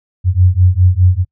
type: beating tone pair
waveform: sine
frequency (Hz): 88.8 / 93.7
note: F2 / F#2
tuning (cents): +29 / +22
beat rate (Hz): 4.9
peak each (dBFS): -10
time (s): 0.24-1.25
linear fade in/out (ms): 50
effects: noise-tail reverb RT60 0.1 s tail -26 dB re dry